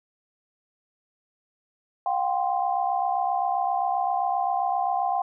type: chord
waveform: sine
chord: F suspended second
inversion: none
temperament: equal with one note detuned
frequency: 716.4 / 784 / 1046.5 Hz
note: F5 / G5 / C6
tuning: +44 / 0 / 0 cents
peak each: -26 / -25 / -31 dBFS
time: 2.06-5.22 s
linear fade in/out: 2 ms
effects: none